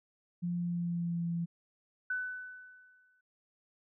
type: tone with pitch glide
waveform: sine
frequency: 174.5 to 169.73 Hz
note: F3 to F3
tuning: -1 to -49 cents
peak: -31 dBFS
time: 0.42-1.46 s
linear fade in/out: 20 ms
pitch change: -48 cents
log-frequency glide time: 0.55-1.26 s
type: tone with exponential decay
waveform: sine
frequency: 1500 Hz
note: F#6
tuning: 23 cents sharp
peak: -30 dBFS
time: 2.1-3.21 s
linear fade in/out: 5 ms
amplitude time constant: 240 ms
effects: none